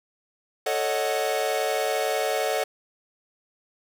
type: chord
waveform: 45% pulse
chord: D# half-diminished seventh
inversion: second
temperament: equal with one note detuned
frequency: 440 / 551.2 / 622.3 / 740 Hz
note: A4 / C#5 / D#5 / F#5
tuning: 0 / -10 / 0 / 0 cents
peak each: -29 dBFS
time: 0.66-2.64 s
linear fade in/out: 5 ms
effects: none